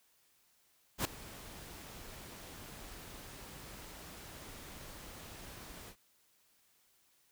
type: noise with ADSR envelope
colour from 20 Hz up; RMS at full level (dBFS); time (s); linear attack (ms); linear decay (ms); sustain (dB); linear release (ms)
pink; -31; 0.98-5.96; 70; 3; -19; 81
effects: white hiss -71 dBFS RMS until 7.31 s